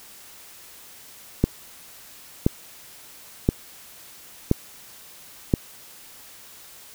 click train, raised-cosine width 3 ms, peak -3 dBFS, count 5, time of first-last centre 1.44-5.538 s, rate 0.976 Hz, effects white hiss -46 dBFS RMS until 6.94 s

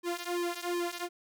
sawtooth tone with flanger, 349 Hz, F4, 1 cent flat, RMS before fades -34 dBFS, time 0.03-1.09 s, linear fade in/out 50 ms, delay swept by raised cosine 1.4 to 3 ms, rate 2.7 Hz, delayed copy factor -0.9, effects none

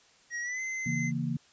square tone with pitch glide, 1900 to 2060 Hz, A#6 to C7, +33 to -28 cents, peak -33 dBFS, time 0.3-1.12 s, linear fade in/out 50 ms, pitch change +139 cents, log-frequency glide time 0.41-0.61 s
sine chord, A# diminished, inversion first, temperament equal, 138.59 / 164.81 / 233.1 Hz, C#3 / E3 / A#3, 0 / 0 / 0 cents, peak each -33 dBFS, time 0.86-1.37 s, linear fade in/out 5 ms
effects white hiss -61 dBFS RMS until 1.52 s + resampled to 16000 Hz

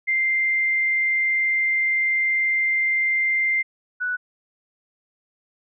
sine tone pair in turn, 2093 / 1480 Hz, C7 / F#6, 0 / 0 cents, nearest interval tritone, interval 600 cents, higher first, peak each -18 / -22 dBFS, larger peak first, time 0.07-3.63 / 4-4.17 s, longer first, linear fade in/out 20 ms, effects none

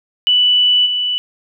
sine tone with level steps, 2970 Hz, F#7, 6 cents sharp, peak -9 / -15 dBFS, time 0.27-1.18 s, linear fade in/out 0 ms, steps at 0.85 s, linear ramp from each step 20 ms, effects none

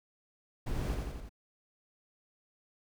brown noise with echo, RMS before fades -34 dBFS, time 0.66-0.95 s, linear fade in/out 10 ms, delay 86 ms, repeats 4, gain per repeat -3 dB, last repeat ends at 1.294 s, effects none

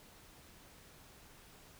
silence, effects pink hiss -59 dBFS RMS until 1.79 s

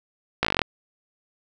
slowing click train, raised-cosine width 0.3 ms, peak -4 dBFS, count 10, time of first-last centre 0.43-0.617 s, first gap 17 ms, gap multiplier 1.05, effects none

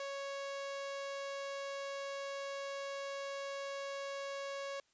sawtooth tone, 554.4 Hz, C#5, in tune, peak -36 dBFS, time 0-4.8 s, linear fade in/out 2 ms, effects white hiss -74 dBFS RMS until 4.93 s + resampled to 16000 Hz

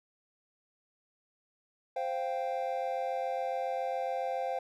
triangle chord, C suspended fourth, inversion none, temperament just, 523.3 / 697.7 / 784.9 Hz, C5 / F5 / G5, 0 / -2 / +2 cents, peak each -33 / -34 / -34 dBFS, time 1.96-4.59 s, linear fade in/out 5 ms, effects none

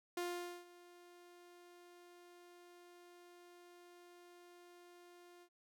sawtooth tone with ADSR envelope, 351.5 Hz, F4, 11 cents sharp, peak -34 dBFS, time 0.17-5.49 s, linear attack 4 ms, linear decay 470 ms, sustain -21 dB, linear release 68 ms, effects none

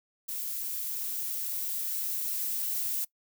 violet noise with level ramp, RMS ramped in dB -35 to -31 dBFS, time 0.28-3.05 s, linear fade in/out 10 ms, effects noise-tail reverb RT60 0.1 s tail -22 dB re dry

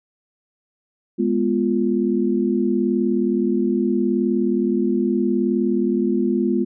sine chord, F diminished, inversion first, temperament equal, 207.7 / 246.9 / 349.2 Hz, Ab3 / Cb4 / F4, 0 / 0 / 0 cents, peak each -21 dBFS, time 1.18-6.65 s, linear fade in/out 20 ms, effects none

